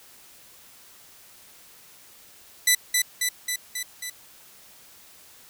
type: tone with echo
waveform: 10% pulse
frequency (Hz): 1989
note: B6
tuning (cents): +12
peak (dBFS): -7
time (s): 2.67-2.75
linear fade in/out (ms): 5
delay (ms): 270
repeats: 5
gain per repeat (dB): -3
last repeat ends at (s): 4.1
effects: white hiss -51 dBFS RMS until 5.49 s